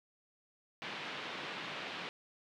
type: band-pass noise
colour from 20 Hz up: white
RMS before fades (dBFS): -43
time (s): 0.82-2.09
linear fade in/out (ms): 0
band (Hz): 140 to 3400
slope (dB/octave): 24
effects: none